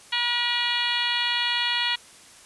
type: harmonic tone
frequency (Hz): 480.3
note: B4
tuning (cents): -48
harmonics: 2 / 3 / 4 / 5 / 6 / 7 / 8 / 9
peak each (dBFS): -32 / -34 / -29 / -31 / -28 / -29 / -33 / -32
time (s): 0.12-1.96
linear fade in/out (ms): 10
effects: white hiss -49 dBFS RMS until 2.45 s + resampled to 24000 Hz